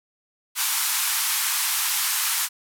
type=band-pass noise; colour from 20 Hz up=white; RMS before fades=-24 dBFS; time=0.55-2.49 s; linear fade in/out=50 ms; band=850 to 15000 Hz; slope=48 dB/octave; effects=none